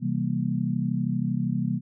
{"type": "chord", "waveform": "sine", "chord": "C dominant seventh", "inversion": "none", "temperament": "just", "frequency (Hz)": [130.81, 163.52, 196.22, 235.5], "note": ["C3", "E3", "G3", "Bb3"], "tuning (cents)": [0, -14, 2, 18], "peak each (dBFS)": -29, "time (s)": [0, 1.81], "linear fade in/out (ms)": 50, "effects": []}